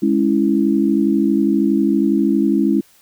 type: chord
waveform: sine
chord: C# minor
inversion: second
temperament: equal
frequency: 207.7 / 277.2 / 329.6 Hz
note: G#3 / C#4 / E4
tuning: 0 / 0 / 0 cents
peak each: -17 dBFS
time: 0.02-2.81 s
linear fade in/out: 10 ms
effects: white hiss -52 dBFS RMS until 3.01 s